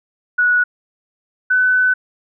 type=tone pair in turn; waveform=sine; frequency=1467 / 1504.8 Hz; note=F#6 / F#6; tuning=-15 / +29 cents; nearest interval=unison; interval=44 cents; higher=second; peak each=-11 dBFS; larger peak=neither; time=0.38-0.64 / 1.5-1.94 s; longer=second; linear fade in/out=10 ms; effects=none